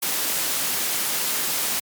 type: noise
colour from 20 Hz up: white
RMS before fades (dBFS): -24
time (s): 0.02-1.8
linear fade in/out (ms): 10
effects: high-pass 150 Hz 12 dB/octave + MP3 96 kbps